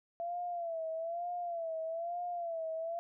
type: tone with vibrato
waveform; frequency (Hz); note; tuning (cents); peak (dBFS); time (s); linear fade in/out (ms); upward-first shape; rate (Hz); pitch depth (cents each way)
sine; 675; E5; +41; -35; 0.2-2.99; 0; sine; 1.1; 83
effects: none